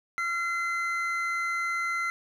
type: tone pair together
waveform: triangle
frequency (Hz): 1369.4 / 2054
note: F6 / C7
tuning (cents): -34 / -33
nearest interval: perfect fifth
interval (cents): 701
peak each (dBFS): -28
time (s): 0.18-2.1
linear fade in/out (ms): 0
effects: none